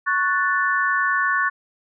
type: chord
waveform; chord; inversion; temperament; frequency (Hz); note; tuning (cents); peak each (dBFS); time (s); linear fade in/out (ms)
sine; F# minor; second; equal; 1108.7 / 1480 / 1760; C#6 / F#6 / A6; 0 / 0 / 0; -22; 0.06-1.5; 20
effects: none